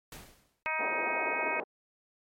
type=noise with exponential decay; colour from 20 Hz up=pink; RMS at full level=-43 dBFS; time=0.12-0.63 s; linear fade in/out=2 ms; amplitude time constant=110 ms
type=harmonic tone; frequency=314.6 Hz; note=D#4; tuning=19 cents sharp; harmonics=2 / 3 / 4 / 5 / 6 / 7 / 8; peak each=-40 / -35 / -40 / -39 / -41 / -35 / -35 dBFS; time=0.66-1.6 s; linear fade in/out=0 ms
type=band-pass noise; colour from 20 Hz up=white; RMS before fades=-38 dBFS; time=0.79-1.64 s; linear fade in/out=10 ms; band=290 to 770 Hz; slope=24 dB/octave
effects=MP3 64 kbps